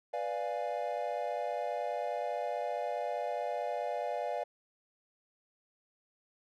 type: chord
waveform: triangle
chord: B diminished seventh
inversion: none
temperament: equal with one note detuned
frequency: 493.9 / 589 / 698.5 / 830.6 Hz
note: B4 / D5 / F5 / Ab5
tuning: 0 / +5 / 0 / 0 cents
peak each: -38 / -35 / -35 / -39 dBFS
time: 0.13-4.44 s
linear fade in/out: 10 ms
effects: none